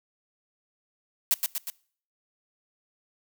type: noise with echo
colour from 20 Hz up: blue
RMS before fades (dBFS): -22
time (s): 1.31-1.34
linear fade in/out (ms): 0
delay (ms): 120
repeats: 3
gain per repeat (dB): -4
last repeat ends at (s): 1.7
effects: noise-tail reverb RT60 0.5 s tail -22 dB re dry